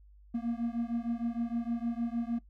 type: beating tone pair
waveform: triangle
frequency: 231.5 / 238 Hz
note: A#3 / A#3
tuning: -12 / +36 cents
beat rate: 6.5 Hz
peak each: -31 / -32 dBFS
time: 0.34-2.39 s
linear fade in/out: 10 ms
effects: noise-tail reverb RT60 0.1 s tail -19 dB re dry + added 50 Hz sine -54 dBFS peak until 2.49 s